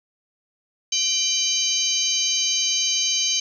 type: harmonic tone with a mistuned harmonic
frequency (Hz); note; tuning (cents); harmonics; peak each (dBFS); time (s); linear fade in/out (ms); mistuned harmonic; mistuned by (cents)
789; G5; +11; 3 / 4 / 5 / 6 / 7 / 8; -33 / -25 / -27 / -28 / -31 / -23; 0.92-3.4; 5; 4; -57
effects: 9-bit